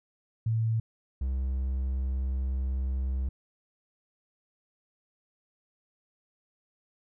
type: tone pair in turn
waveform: sine / triangle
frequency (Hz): 112.6 / 65.45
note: A2 / C2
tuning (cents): +40 / +1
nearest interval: major sixth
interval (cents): 939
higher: first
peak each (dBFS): -24 / -25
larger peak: first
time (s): 0.46-0.8 / 1.21-3.29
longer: second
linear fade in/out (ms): 5
effects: none